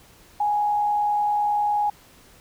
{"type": "tone with frequency modulation", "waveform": "sine", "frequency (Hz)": 830.6, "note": "G#5", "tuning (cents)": 0, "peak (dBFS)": -19, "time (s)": [0.4, 1.9], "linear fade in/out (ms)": 5, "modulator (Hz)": 70.1, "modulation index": 0.25, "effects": ["pink hiss -52 dBFS RMS until 2.4 s"]}